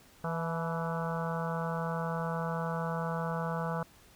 harmonic tone with a mistuned harmonic, 164.81 Hz, E3, in tune, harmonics 1 / 3 / 4 / 5 / 6 / 7 / 8 / 9, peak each -34 / -39 / -40 / -41 / -42 / -42 / -43 / -44 dBFS, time 0.24-3.83 s, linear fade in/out 2 ms, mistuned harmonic 5, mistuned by +59 cents, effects pink hiss -59 dBFS RMS until 4.15 s

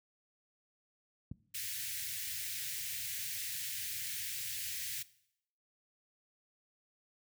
click, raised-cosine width 5 ms, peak -28 dBFS, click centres 1.315 s
white band-stop noise, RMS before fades -40 dBFS, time 1.54-5.03 s, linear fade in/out 10 ms, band 140 to 1700 Hz, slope 48 dB/octave
effects noise-tail reverb RT60 0.7 s tail -19 dB re dry + high-pass 80 Hz 12 dB/octave

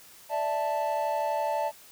triangle chord, D suspended second, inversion none, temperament equal, 587.3 / 659.3 / 880 Hz, D5 / E5 / A5, 0 / 0 / 0 cents, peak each -29 / -30 / -27 dBFS, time 0.29-1.72 s, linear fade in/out 50 ms, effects white hiss -52 dBFS RMS until 1.91 s

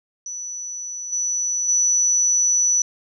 sine tone with level steps, 5940 Hz, F#8, 6 cents sharp, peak -28 / -20 / -15 dBFS, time 0.26-2.82 s, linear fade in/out 2 ms, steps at 1.12 / 1.68 s, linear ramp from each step 10 ms, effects none

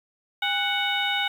harmonic tone with a mistuned harmonic, 741 Hz, F#5, 2 cents sharp, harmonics 1 / 2 / 3 / 4 / 5, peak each -29 / -29 / -29 / -29 / -29 dBFS, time 0.42-1.28 s, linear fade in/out 5 ms, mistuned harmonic 1, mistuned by +150 cents, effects 8-bit

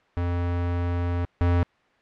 square tone pair in turn, 87.4 / 87.4 Hz, F2 / F2, +2 / +2 cents, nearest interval unison, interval 0 cents, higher neither, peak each -24 / -19 dBFS, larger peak second, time 0.17-1.25 / 1.41-1.63 s, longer first, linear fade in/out 0 ms, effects white hiss -61 dBFS RMS until 2.01 s + low-pass 2000 Hz 12 dB/octave

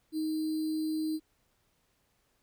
sine tone with sample-and-hold, 313.1 Hz, D#4, 11 cents sharp, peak -29 dBFS, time 0.12-1.2 s, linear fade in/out 50 ms, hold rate 4410 Hz, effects pink hiss -73 dBFS RMS until 2.42 s

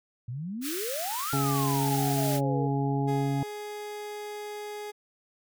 sine exponential two-way sweep, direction up then down, 113 to 1400 to 447.8 Hz, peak -32 dBFS, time 0.28-2.67 s, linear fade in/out 5 ms, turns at 1.32 s
white high-pass noise, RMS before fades -35 dBFS, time 0.61-2.41 s, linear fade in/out 50 ms, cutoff 1200 Hz, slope 96 dB/octave
harmonic tone, 138.7 Hz, C#3, 1 cent sharp, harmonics 1 / 2 / 3 / 5 / 6, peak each -27 / -30 / -34 / -40 / -34 dBFS, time 1.33-3.43 s, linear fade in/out 2 ms
30% pulse tone, 417.3 Hz, G#4, 8 cents sharp, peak -33 dBFS, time 3.07-4.92 s, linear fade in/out 20 ms
effects none

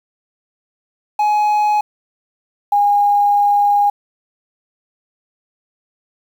triangle / sine tone pair in turn, 840 / 817 Hz, G#5 / G#5, +19 / -29 cents, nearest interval unison, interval 48 cents, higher first, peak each -10 dBFS, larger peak neither, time 1.19-1.81 / 2.72-3.9 s, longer second, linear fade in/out 5 ms, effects 7-bit

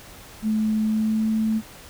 sine tone with pitch glide, 216.7 to 219.5 Hz, A3 to A3, -26 to -4 cents, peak -19 dBFS, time 0.42-1.62 s, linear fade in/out 50 ms, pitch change +22 cents, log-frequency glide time 0.83-1.27 s, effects pink hiss -44 dBFS RMS until 1.89 s

